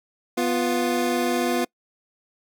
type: tone pair together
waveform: 25% pulse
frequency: 246.9 / 350.7 Hz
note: B3 / F4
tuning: 0 / +7 cents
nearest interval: tritone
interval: 607 cents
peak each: -20 dBFS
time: 0.37-1.65 s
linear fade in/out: 10 ms
effects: noise-tail reverb RT60 0.1 s tail -25 dB re dry